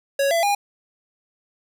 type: tone with pitch steps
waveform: square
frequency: 555 / 671.5 / 812.6 Hz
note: C#5 / E5 / G#5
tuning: +2 / +32 / -38 cents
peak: -18 dBFS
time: 0.19-0.55 s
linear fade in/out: 5 ms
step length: 120 ms
effects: none